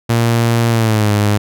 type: tone with pitch glide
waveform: sawtooth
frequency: 116.54 to 103.83 Hz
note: A#2 to G#2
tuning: 0 to 0 cents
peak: -7 dBFS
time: 0.09-1.38 s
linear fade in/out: 10 ms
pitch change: -200 cents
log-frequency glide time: 0.7-1.11 s
effects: none